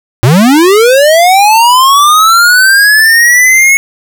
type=linear sweep; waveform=square; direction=up; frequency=106.1 to 2201 Hz; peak=-3 dBFS; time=0.23-3.77 s; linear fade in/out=0 ms; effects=none